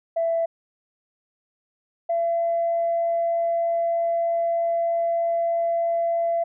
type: tone pair in turn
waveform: sine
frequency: 665 / 675.8 Hz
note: E5 / E5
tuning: +15 / +43 cents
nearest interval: unison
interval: 28 cents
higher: second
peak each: -19 dBFS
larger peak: neither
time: 0.16-0.46 / 2.09-6.44 s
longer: second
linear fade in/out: 10 ms
effects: tanh soft clip ceiling -15 dBFS